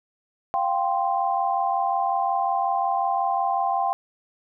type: chord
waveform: sine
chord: F suspended second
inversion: none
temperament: equal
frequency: 698.5 / 784 / 1046.5 Hz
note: F5 / G5 / C6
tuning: 0 / 0 / 0 cents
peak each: -26 / -23 / -27 dBFS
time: 0.54-3.93 s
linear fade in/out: 0 ms
effects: none